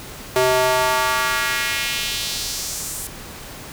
square tone with high-pass filter sweep, 127.8 Hz, C3, 40 cents flat, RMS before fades -21 dBFS, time 0.36-3.07 s, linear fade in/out 0 ms, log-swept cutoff 460 to 9100 Hz, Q 1.6, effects pink hiss -36 dBFS RMS until 3.72 s

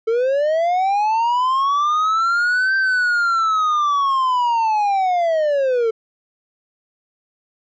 triangle linear two-way sweep, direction up then down, 440 to 1568 to 440 Hz, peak -13 dBFS, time 0.07-5.91 s, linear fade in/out 10 ms, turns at 2.76 s, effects resampled to 16000 Hz

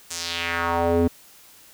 square tone with band-pass filter sweep, 84.9 Hz, F2, 48 cents flat, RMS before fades -23 dBFS, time 0.1-1.08 s, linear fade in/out 10 ms, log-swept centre 7700 to 300 Hz, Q 2.1, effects white hiss -50 dBFS RMS until 1.73 s

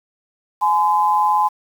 sine tone pair together, 844 / 1021.9 Hz, G#5 / C6, +28 / -41 cents, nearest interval minor third, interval 331 cents, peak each -16 dBFS, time 0.61-1.49 s, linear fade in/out 20 ms, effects 7-bit

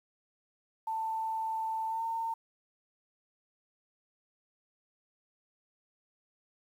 sine tone with pitch glide, 889 to 908.2 Hz, A5 to A#5, +18 to -45 cents, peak -31 dBFS, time 0.87-2.34 s, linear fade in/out 5 ms, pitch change +37 cents, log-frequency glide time 1.88-2.02 s, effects 10-bit

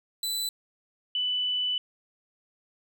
sawtooth / sine tone pair in turn, 3991 / 2986 Hz, B7 / F#7, +17 / +15 cents, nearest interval perfect fourth, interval 502 cents, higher first, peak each -25 dBFS, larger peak neither, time 0.23-0.49 / 1.15-1.78 s, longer second, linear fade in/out 2 ms, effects none

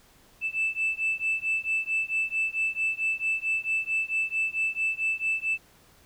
sine beating tone pair, 2637 / 2641.5 Hz, E7 / E7, 0 / +3 cents, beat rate 4.5 Hz, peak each -27 dBFS, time 0.41-5.58 s, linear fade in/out 50 ms, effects tanh soft clip ceiling -20 dBFS + pink hiss -58 dBFS RMS until 6.05 s

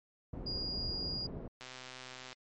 pink low-pass noise, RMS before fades -42 dBFS, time 0.33-1.48 s, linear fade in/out 5 ms, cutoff 480 Hz, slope 12 dB/octave
sine tone, 4854 Hz, D#8, 44 cents flat, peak -36 dBFS, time 0.46-1.27 s, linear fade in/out 10 ms
click train, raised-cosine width 0.2 ms, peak -29 dBFS, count 93, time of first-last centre 1.61-2.329 s, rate 128 Hz
effects MP3 48 kbps

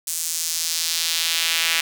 sawtooth tone with high-pass filter sweep, 164.81 Hz, E3, in tune, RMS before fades -23 dBFS, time 0.07-1.81 s, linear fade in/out 5 ms, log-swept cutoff 7800 to 2400 Hz, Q 1.4, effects none

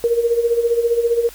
sine tone with tremolo, 469 Hz, A#4, 11 cents sharp, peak -11 dBFS, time 0.04-1.29 s, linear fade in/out 0 ms, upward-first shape sine, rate 15 Hz, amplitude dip 70%, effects added 50 Hz sine -44 dBFS peak until 1.34 s + white hiss -41 dBFS RMS until 1.34 s

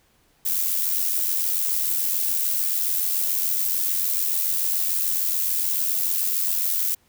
violet noise with amplitude modulation, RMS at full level -21 dBFS, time 0.45-6.95 s, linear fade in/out 10 ms, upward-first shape sine, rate 86.9 Hz, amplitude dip 50%, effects pink hiss -62 dBFS RMS until 7.08 s

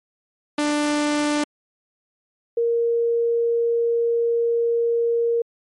sawtooth / sine tone pair in turn, 295.8 / 467.1 Hz, D4 / A#4, +13 / +3 cents, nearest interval minor sixth, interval 790 cents, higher second, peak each -15 / -17 dBFS, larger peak first, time 0.58-1.44 / 2.57-5.42 s, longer second, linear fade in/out 5 ms, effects MP3 48 kbps

